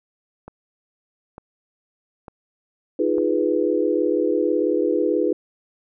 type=click train; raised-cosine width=1 ms; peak=-23 dBFS; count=4; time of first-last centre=0.48-3.183 s; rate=1.11 Hz
type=chord; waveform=sine; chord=F half-diminished seventh; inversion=third; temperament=equal; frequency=311.1 / 349.2 / 415.3 / 493.9 Hz; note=Eb4 / F4 / Ab4 / Cb5; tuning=0 / 0 / 0 / 0 cents; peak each=-23 dBFS; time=2.99-5.33 s; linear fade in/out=5 ms
effects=none